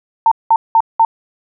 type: tone bursts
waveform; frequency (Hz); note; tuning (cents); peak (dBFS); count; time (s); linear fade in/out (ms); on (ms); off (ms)
sine; 904; A5; +47; -6; 4; 0.26-1.05; 2; 55; 190
effects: none